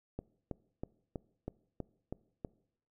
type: click train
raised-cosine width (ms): 2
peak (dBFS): -25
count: 8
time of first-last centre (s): 0.19-2.448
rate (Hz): 3.1
effects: noise-tail reverb RT60 0.7 s tail -22 dB re dry